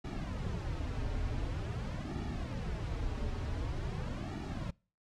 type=noise with flanger; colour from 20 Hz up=brown; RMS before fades=-37 dBFS; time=0.04-4.71 s; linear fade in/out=10 ms; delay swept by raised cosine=1.9 to 6 ms; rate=0.46 Hz; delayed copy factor=-0.8; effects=noise-tail reverb RT60 0.4 s tail -26 dB re dry + low-pass 6000 Hz 12 dB/octave